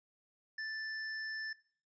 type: tone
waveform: square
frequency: 1760 Hz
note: A6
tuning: in tune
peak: -39 dBFS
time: 0.58-1.53 s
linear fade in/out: 5 ms
effects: noise-tail reverb RT60 0.5 s tail -20 dB re dry + resampled to 16000 Hz